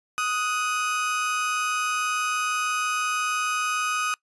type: tone pair together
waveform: 30% pulse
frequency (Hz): 1250.3 / 1476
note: D#6 / F#6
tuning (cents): +8 / -5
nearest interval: minor third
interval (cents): 287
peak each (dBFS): -22 / -28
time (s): 0.18-4.14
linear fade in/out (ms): 0
effects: noise-tail reverb RT60 0.1 s tail -23 dB re dry + resampled to 24000 Hz